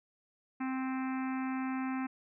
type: harmonic tone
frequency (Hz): 261.6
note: C4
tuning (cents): 0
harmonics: 1 / 3 / 4 / 5 / 6 / 7 / 8 / 9 / 10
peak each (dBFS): -33 / -43 / -45 / -47 / -49 / -50 / -51 / -52 / -53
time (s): 0.6-2.07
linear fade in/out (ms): 10
effects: none